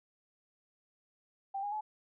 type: tone with pitch steps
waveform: sine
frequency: 785 / 818.8 / 854.1 Hz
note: G5 / G#5 / G#5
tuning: +2 / -25 / +48 cents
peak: -34 dBFS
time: 1.54-1.81 s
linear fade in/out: 10 ms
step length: 90 ms
effects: none